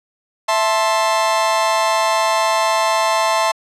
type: chord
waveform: 40% pulse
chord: A minor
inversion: second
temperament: just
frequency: 660 / 880 / 1056 Hz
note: E5 / A5 / C6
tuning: +2 / 0 / +16 cents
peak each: -18 dBFS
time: 0.48-3.52 s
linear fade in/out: 10 ms
effects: low-pass 9000 Hz 12 dB/octave